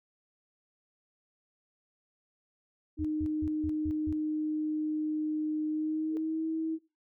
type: tone with pitch glide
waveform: sine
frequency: 307.4 to 320.8 Hz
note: D#4 to E4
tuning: -21 to -47 cents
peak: -29 dBFS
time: 2.97-6.79 s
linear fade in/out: 50 ms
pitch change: +74 cents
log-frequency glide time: 5.68-6.46 s
type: tone bursts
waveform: sine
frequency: 82.41 Hz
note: E2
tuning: in tune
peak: -35 dBFS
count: 6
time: 2.99-4.126 s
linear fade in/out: 0 ms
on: 56 ms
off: 160 ms
type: tone with exponential growth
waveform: sine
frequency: 440 Hz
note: A4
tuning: in tune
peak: -36 dBFS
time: 6.05-6.17 s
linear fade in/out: 0 ms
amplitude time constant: 26 ms
effects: noise-tail reverb RT60 0.3 s tail -19 dB re dry